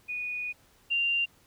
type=tone pair in turn; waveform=sine; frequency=2467 / 2780 Hz; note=D#7 / F7; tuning=-15 / -9 cents; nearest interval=major second; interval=206 cents; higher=second; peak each=-31 / -24 dBFS; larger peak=second; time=0.08-0.53 / 0.9-1.26 s; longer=first; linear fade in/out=20 ms; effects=pink hiss -62 dBFS RMS until 1.46 s